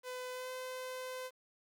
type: tone with pitch glide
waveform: sawtooth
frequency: 504 to 511.9 Hz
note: B4 to C5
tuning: +35 to -38 cents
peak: -37 dBFS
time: 0.03-1.31 s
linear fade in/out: 50 ms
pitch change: +27 cents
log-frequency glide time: 0.32-0.5 s
effects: 11-bit